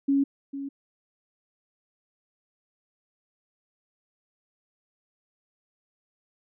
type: tone with echo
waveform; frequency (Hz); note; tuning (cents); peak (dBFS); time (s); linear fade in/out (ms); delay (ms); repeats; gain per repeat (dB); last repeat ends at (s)
sine; 277.2; C#4; 0; -19; 0.08-0.24; 10; 450; 1; -12; 0.69
effects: none